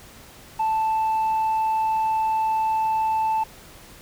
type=tone with tanh clipping; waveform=sine; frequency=880 Hz; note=A5; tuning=in tune; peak=-20 dBFS; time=0.59-3.44 s; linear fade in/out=10 ms; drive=1 dB; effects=pink hiss -46 dBFS RMS until 4.01 s